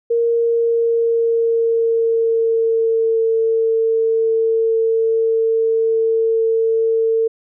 sine tone with pitch glide, 466.2 to 450.3 Hz, A#4 to A4, 0 to +40 cents, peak -13 dBFS, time 0.1-7.28 s, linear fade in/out 10 ms, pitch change -60 cents, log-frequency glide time 0.22-3.28 s, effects none

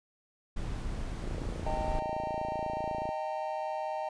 brown noise, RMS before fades -35 dBFS, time 0.56-2 s, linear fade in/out 10 ms
click train, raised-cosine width 2 ms, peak -26 dBFS, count 53, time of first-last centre 1.24-3.091 s, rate 28.1 Hz
triangle chord, Eb major, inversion none, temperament equal with one note detuned, 622.3 / 784 / 908.4 Hz, Eb5 / G5 / Bb5, 0 / 0 / -45 cents, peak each -34 / -35 / -36 dBFS, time 1.66-4.09 s, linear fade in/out 5 ms
effects resampled to 22050 Hz

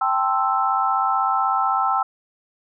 sine chord, A minor seventh, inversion third, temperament equal, 784 / 880 / 1046.5 / 1318.5 Hz, G5 / A5 / C6 / E6, 0 / 0 / 0 / 0 cents, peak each -22 / -26 / -25 / -21 dBFS, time 0.01-2.03 s, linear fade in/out 5 ms, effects none

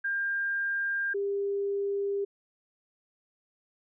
sine tone pair in turn, 1600 / 400 Hz, G6 / G4, +35 / +35 cents, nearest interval 2 octaves, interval 2400 cents, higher first, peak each -27 dBFS, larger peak neither, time 0.04-1.14 / 1.14-2.25 s, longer second, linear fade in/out 10 ms, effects none

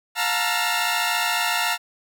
15% pulse tone cluster, 711 / 885 / 939 / 1358 Hz, F5 / A5 / A#5 / F6, +31 / +10 / +12 / -49 cents, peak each -20 dBFS, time 0.15-1.78 s, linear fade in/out 50 ms, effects none

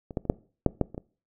clicks, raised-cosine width 2 ms, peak -25 / -14 / -25 / -7 / -6 / -9 / -26 / -21 dBFS, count 8, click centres 0.108 / 0.172 / 0.253 / 0.299 / 0.663 / 0.813 / 0.946 / 0.979 s, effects noise-tail reverb RT60 0.4 s tail -22 dB re dry

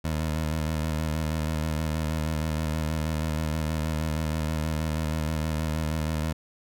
20% pulse tone with vibrato, 78.3 Hz, D#2, 11 cents sharp, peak -21 dBFS, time 0.04-6.33 s, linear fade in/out 10 ms, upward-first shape square, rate 6.3 Hz, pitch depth 34 cents each way, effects none

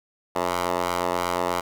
10% pulse ring-modulated tone, 88.3 Hz, F2, 20 cents sharp, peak -12 dBFS, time 0.35-1.61 s, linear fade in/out 10 ms, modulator 752 Hz, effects none

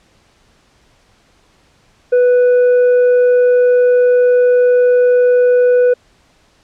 triangle tone with tanh clipping, 493.9 Hz, B4, in tune, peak -8 dBFS, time 2.12-5.94 s, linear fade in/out 10 ms, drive 8 dB, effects pink hiss -53 dBFS RMS until 6.63 s + low-pass 7000 Hz 12 dB/octave

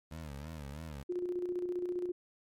20% pulse tone with vibrato, 75 Hz, D2, 37 cents sharp, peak -37 dBFS, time 0.11-1.03 s, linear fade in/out 5 ms, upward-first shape sine, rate 3.1 Hz, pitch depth 150 cents each way
sine tone with tremolo, 356.5 Hz, F4, 36 cents sharp, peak -31 dBFS, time 1.09-2.12 s, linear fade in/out 10 ms, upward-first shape square, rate 15 Hz, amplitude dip 45%
effects MP3 64 kbps

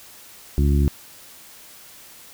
harmonic tone, 71 Hz, C#2, 42 cents sharp, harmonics 1 / 2 / 3 / 4 / 5, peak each -16 / -22 / -26 / -28 / -30 dBFS, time 0.58-0.88 s, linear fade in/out 0 ms, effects white hiss -45 dBFS RMS until 2.33 s

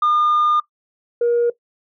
sine tone pair in turn, 1212 / 474.8 Hz, D#6 / A#4, -46 / +32 cents, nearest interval octave + major third, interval 1622 cents, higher first, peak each -12 dBFS, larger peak neither, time 0.02-0.6 / 1.21-1.5 s, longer first, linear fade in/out 5 ms, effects noise-tail reverb RT60 0.1 s tail -17 dB re dry + tanh soft clip ceiling -11 dBFS

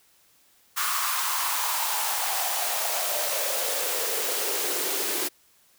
white noise with high-pass filter sweep, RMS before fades -27 dBFS, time 0.76-5.29 s, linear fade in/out 20 ms, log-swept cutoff 1200 to 340 Hz, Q 4.8, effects white hiss -61 dBFS RMS until 5.78 s

